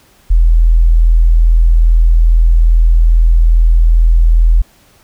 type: tone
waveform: sine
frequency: 41.2 Hz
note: E1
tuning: in tune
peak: -4 dBFS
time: 0.3-4.62 s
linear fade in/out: 10 ms
effects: pink hiss -48 dBFS RMS until 5.03 s